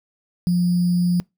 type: tone with sample-and-hold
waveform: sine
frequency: 176.5 Hz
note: F3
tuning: 19 cents sharp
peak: -15 dBFS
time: 0.47-1.2 s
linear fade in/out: 0 ms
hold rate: 4900 Hz
effects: noise-tail reverb RT60 0.2 s tail -25 dB re dry